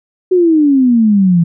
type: exponential sweep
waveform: sine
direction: down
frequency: 374.9 to 164.81 Hz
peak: -6 dBFS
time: 0.31-1.44 s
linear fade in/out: 10 ms
effects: none